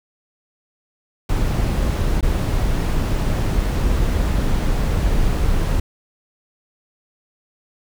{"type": "noise with dropouts", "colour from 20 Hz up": "brown", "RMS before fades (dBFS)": -18, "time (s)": [1.29, 5.8], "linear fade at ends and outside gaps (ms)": 5, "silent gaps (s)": [2.21, 2.227], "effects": []}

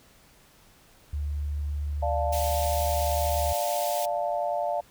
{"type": "tone with pitch glide", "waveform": "sine", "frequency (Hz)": [73.1, 73.57], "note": ["D2", "D2"], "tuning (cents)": [-7, 4], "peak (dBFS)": -27, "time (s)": [1.13, 3.53], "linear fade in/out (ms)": 5, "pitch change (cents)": 11, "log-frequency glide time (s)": [2.3, 3.14]}
{"type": "chord", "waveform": "sine", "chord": "D minor", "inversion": "none", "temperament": "equal", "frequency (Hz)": [587.3, 698.5, 880], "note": ["D5", "F5", "A5"], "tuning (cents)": [0, 0, 0], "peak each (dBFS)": [-29, -28, -33], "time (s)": [2.02, 4.81], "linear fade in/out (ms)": 10}
{"type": "high-pass noise", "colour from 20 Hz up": "white", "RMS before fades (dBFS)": -35, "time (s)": [2.32, 4.06], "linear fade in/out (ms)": 10, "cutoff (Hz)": 2100, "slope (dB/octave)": 24}
{"effects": ["pink hiss -57 dBFS RMS until 4.9 s"]}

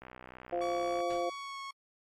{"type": "click train", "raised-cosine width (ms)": 0.5, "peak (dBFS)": -32, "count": 63, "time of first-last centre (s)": [0.02, 1.004], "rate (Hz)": 63}
{"type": "harmonic tone", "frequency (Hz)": 174.2, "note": "F3", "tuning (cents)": -4, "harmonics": [2, 3, 4], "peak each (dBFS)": [-37, -34, -34], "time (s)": [0.52, 1.3], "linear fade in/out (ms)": 10}
{"type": "tone with pitch glide", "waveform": "sawtooth", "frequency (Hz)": [1134, 1098.5], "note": ["C#6", "C#6"], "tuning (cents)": [39, -16], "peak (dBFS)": -36, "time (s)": [0.61, 1.71], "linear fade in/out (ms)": 5, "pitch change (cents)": -55, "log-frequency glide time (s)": [1.19, 1.6]}
{"type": "noise with exponential decay", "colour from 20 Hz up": "pink", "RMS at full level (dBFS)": -46, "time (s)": [1.1, 1.42], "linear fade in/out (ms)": 1, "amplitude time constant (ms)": 68}
{"effects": ["low-pass 6000 Hz 12 dB/octave", "AAC 64 kbps"]}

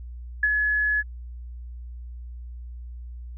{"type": "tone with ADSR envelope", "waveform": "sine", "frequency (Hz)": 1700, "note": "G#6", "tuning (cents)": 40, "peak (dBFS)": -16, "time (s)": [0.43, 1.03], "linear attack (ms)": 4, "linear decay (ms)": 42, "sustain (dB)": -4, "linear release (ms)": 33, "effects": ["added 60 Hz sine -35 dBFS peak until 3.37 s"]}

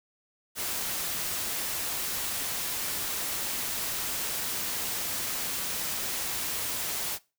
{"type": "noise", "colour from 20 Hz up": "white", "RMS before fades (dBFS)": -32, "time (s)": [0.55, 7.19], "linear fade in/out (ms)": 50, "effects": ["noise-tail reverb RT60 0.3 s tail -22 dB re dry"]}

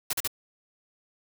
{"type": "noise bursts", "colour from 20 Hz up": "white", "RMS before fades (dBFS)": -28, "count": 3, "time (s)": [0.1, 0.276], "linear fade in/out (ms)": 5, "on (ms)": 32, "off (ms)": 40, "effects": []}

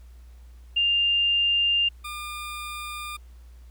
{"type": "tone pair in turn", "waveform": ["sine", "20% pulse"], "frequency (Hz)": [2800, 1205.5], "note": ["F7", "D6"], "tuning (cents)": [4, 45], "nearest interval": "octave + minor third", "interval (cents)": 1459, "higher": "first", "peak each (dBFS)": [-19, -28], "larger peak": "first", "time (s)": [[0.76, 1.89], [2.04, 3.17]], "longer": "neither", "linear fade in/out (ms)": 10, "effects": ["added 60 Hz sine -44 dBFS peak until 3.7 s", "pink hiss -63 dBFS RMS until 3.7 s"]}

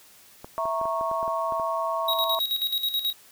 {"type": "clicks", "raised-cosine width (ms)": 1, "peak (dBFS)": -24, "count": 10, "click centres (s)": [0.445, 0.655, 0.814, 0.855, 1.011, 1.114, 1.229, 1.279, 1.523, 1.598]}
{"type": "chord", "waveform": "sine", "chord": "A# diminished", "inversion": "second", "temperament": "equal with one note detuned", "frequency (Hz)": [659.3, 932.3, 1101.1], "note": ["E5", "A#5", "C#6"], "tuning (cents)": [0, 0, -12], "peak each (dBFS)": [-28, -31, -28], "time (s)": [0.58, 2.39], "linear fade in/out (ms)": 0}
{"type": "tone with tremolo", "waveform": "square", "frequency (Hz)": 3814, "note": "A#7", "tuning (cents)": 39, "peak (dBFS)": -23, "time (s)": [2.08, 3.13], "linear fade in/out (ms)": 5, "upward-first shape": "square", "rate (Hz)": 9.3, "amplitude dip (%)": 65}
{"effects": ["white hiss -53 dBFS RMS until 3.31 s"]}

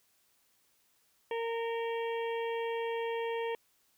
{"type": "harmonic tone", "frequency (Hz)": 460.7, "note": "A#4", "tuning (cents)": -20, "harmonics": [1, 2, 4, 5, 6, 7], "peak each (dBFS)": [-33, -39, -45, -47, -49, -50], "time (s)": [1.31, 3.55], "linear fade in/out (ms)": 2, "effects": ["white hiss -71 dBFS RMS until 3.97 s"]}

